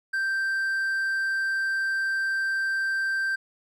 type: tone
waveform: triangle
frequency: 1568 Hz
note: G6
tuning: in tune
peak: -22 dBFS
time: 0.13-3.36 s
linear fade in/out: 10 ms
effects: none